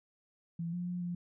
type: tone with pitch steps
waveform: sine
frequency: 168.2 / 176.7 / 177.9 / 175.1 Hz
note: E3 / F3 / F3 / F3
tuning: +35 / +21 / +32 / +5 cents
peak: -34 dBFS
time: 0.59-1.15 s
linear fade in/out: 5 ms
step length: 140 ms
effects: none